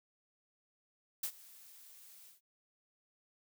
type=noise with ADSR envelope; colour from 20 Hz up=blue; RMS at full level=-35 dBFS; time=1.23-2.41 s; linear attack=6 ms; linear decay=73 ms; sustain=-22 dB; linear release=140 ms; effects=none